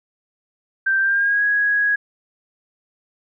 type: tone with pitch glide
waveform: sine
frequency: 1568 to 1660.3 Hz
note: G6 to G#6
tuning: 0 to -1 cents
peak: -15 dBFS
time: 0.86-1.96 s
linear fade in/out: 10 ms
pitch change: +99 cents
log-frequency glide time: 1-1.43 s
effects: none